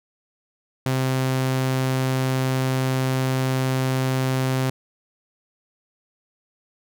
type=tone; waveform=sawtooth; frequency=130.8 Hz; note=C3; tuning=in tune; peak=-16 dBFS; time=0.86-4.7 s; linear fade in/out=2 ms; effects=none